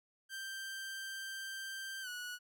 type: tone with pitch glide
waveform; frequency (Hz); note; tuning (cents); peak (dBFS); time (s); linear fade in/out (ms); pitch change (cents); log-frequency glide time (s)
sawtooth; 1571 to 1465.8; G6 to F#6; +3 to -17; -38; 0.29-2.39; 50; -120; 2.02-2.08
effects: none